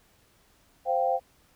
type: chord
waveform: sine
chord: C suspended fourth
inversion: none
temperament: equal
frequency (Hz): 523.3 / 698.5 / 784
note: C5 / F5 / G5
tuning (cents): 0 / 0 / 0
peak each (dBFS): -27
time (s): 0.85-1.2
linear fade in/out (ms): 50
effects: pink hiss -63 dBFS RMS until 1.55 s